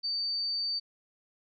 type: tone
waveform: sine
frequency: 4595 Hz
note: D8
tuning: 39 cents flat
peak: -29 dBFS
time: 0.03-0.8 s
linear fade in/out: 20 ms
effects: none